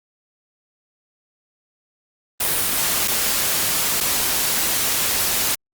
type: noise with dropouts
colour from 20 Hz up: white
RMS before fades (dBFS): -20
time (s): 2.4-5.55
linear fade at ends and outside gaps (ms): 5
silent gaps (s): 3.076-3.08 / 4.004-4.008
effects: Opus 32 kbps